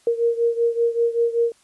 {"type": "beating tone pair", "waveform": "sine", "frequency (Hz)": [465.5, 470.7], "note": ["A#4", "A#4"], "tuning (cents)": [-2, 17], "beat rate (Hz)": 5.2, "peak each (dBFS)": [-19, -22], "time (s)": [0.07, 1.52], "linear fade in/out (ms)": 2, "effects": ["white hiss -58 dBFS RMS until 1.63 s", "resampled to 24000 Hz"]}